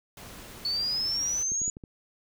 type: noise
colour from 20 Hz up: pink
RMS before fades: -45 dBFS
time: 0.17-1.43 s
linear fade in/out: 2 ms
type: exponential sweep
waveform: sine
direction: up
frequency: 4418 to 6910 Hz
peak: -26 dBFS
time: 0.65-1.7 s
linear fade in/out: 2 ms
type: clicks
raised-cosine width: 3 ms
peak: -29 dBFS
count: 5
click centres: 1.519 / 1.617 / 1.679 / 1.769 / 1.838 s
effects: none